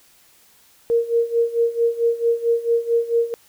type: tone with tremolo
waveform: sine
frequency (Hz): 466.1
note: A#4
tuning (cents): 0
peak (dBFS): -13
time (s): 0.9-3.34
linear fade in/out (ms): 0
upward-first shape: sine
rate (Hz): 4.5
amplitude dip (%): 85
effects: white hiss -54 dBFS RMS until 3.48 s